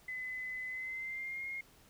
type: tone with pitch glide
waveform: sine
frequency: 2020 to 2140 Hz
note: B6 to C7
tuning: +39 to +38 cents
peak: -38 dBFS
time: 0.08-1.61 s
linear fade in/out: 5 ms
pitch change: +99 cents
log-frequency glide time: 0.67-1.45 s
effects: pink hiss -63 dBFS RMS until 1.89 s